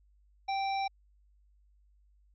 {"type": "harmonic tone", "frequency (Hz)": 782, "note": "G5", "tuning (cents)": -4, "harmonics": [1, 3, 5, 7], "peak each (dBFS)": [-30, -40, -44, -47], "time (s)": [0.48, 0.88], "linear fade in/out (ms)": 10, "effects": ["added 50 Hz sine -62 dBFS peak until 2.34 s"]}